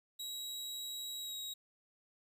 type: tone with pitch glide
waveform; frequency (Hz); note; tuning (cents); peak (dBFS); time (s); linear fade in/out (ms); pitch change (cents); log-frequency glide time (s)
sawtooth; 3856 to 3812; B7 to A#7; -42 to +38; -38; 0.19-1.54; 10; -20; 1.18-1.35
effects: 11-bit